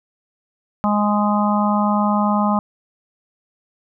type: harmonic tone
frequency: 207.7 Hz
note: G#3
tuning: in tune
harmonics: 1 / 3 / 4 / 5 / 6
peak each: -17 / -25 / -22 / -23 / -25 dBFS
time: 0.84-2.59 s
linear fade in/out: 0 ms
effects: none